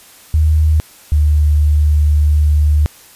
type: tone pair in turn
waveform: sine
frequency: 77.6 / 74.84 Hz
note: D#2 / D2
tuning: -4 / +33 cents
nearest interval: minor second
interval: 63 cents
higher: first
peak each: -8 dBFS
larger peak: neither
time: 0.34-0.8 / 1.12-2.86 s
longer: second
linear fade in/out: 0 ms
effects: white hiss -42 dBFS RMS until 3.15 s + resampled to 32000 Hz